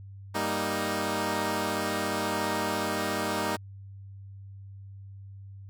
10% pulse chord, Eb major, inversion first, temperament equal, 196 / 233.1 / 311.1 Hz, G3 / Bb3 / Eb4, 0 / 0 / 0 cents, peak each -24 / -25 / -23 dBFS, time 0.34-3.57 s, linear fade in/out 20 ms, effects added 98 Hz sine -42 dBFS peak until 5.69 s

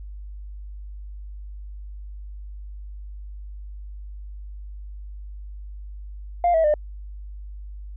sine tone with pitch steps, 698.5 / 648 / 601.1 Hz, F5 / E5 / D5, 0 / -30 / +40 cents, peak -14 dBFS, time 6.44-6.74 s, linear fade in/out 2 ms, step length 100 ms, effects tanh soft clip ceiling -13 dBFS + added 50 Hz sine -34 dBFS peak until 7.96 s

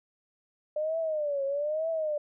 sine tone with vibrato, 599 Hz, D5, 34 cents sharp, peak -27 dBFS, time 0.76-2.18 s, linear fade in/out 5 ms, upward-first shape triangle, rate 1.1 Hz, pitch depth 170 cents each way, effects none

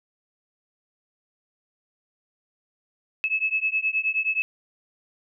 sine beating tone pair, 2590 / 2599.5 Hz, E7 / E7, -31 / -25 cents, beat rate 9.5 Hz, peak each -25 dBFS, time 3.24-4.42 s, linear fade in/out 0 ms, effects none

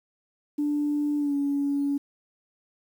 sine tone with pitch glide, 293.7 to 282.7 Hz, D4 to C#4, 0 to +34 cents, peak -22 dBFS, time 0.58-1.98 s, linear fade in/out 10 ms, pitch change -66 cents, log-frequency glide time 1.18-1.34 s, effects tanh soft clip ceiling -18 dBFS + 9-bit

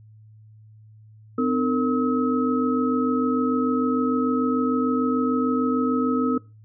sine tone cluster, 255 / 301.7 / 457 / 1282 Hz, C4 / D4 / A#4 / E6, -44 / +47 / -34 / -49 cents, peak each -21 / -29 / -26 / -28 dBFS, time 1.38-6.38 s, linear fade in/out 5 ms, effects noise-tail reverb RT60 0.3 s tail -22 dB re dry + added 108 Hz sine -46 dBFS peak until 6.64 s

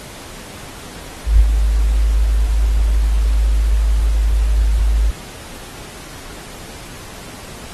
sine tone with ADSR envelope, 52.6 Hz, G#1, 23 cents sharp, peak -3 dBFS, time 1.24-5.11 s, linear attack 150 ms, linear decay 49 ms, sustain -8 dB, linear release 10 ms, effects pink hiss -35 dBFS RMS until 7.73 s + AAC 32 kbps

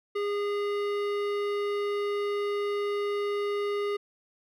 sine tone with hard clipping, 408.9 Hz, G#4, 27 cents flat, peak -29 dBFS, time 0.15-3.97 s, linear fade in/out 10 ms, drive 15 dB, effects none

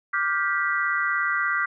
sine chord, G dominant seventh, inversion second, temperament just, 1176 / 1411.2 / 1568 / 1960 Hz, D6 / F6 / G6 / B6, +2 / +18 / 0 / -14 cents, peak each -27 dBFS, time 0.13-1.66 s, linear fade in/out 10 ms, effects none

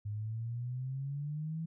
sine exponential sweep, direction up, 102.6 to 164.81 Hz, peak -35 dBFS, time 0.05-1.66 s, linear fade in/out 10 ms, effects none

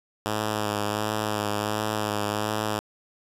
5% pulse tone with vibrato, 105.8 Hz, G#2, 33 cents sharp, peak -14 dBFS, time 0.26-2.79 s, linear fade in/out 0 ms, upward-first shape sine, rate 1.4 Hz, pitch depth 29 cents each way, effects resampled to 32000 Hz + 9-bit

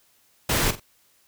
pink noise with echo, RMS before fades -22 dBFS, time 0.49-0.71 s, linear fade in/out 5 ms, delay 45 ms, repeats 2, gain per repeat -12 dB, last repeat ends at 0.8 s, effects white hiss -62 dBFS RMS until 1.27 s

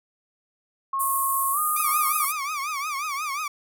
sine tone with pitch glide, 1085 to 1224.9 Hz, C#6 to D#6, -37 to -27 cents, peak -23 dBFS, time 0.93-2.25 s, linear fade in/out 5 ms, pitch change +210 cents, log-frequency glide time 1.52-1.59 s
white band-pass noise, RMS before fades -28 dBFS, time 0.99-2.33 s, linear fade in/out 20 ms, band 8900 to 14000 Hz, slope 48 dB/octave
30% pulse tone with vibrato, 1170 Hz, D6, 7 cents flat, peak -24 dBFS, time 1.76-3.48 s, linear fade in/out 5 ms, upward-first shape triangle, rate 5.6 Hz, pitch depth 160 cents each way
effects none

